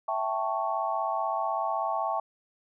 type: chord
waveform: sine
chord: A dominant seventh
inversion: second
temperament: equal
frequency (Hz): 659.3 / 784 / 880 / 1108.7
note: E5 / G5 / A5 / C#6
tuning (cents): 0 / 0 / 0 / 0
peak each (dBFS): -32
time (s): 0.08-2.2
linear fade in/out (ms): 5
effects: none